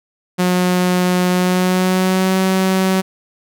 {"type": "tone with pitch glide", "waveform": "sawtooth", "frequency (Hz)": [180.8, 188.8], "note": ["F#3", "F#3"], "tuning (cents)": [-40, 35], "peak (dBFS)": -9, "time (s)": [0.38, 3.02], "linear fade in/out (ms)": 20, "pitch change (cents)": 75, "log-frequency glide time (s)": [1.32, 2.38], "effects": []}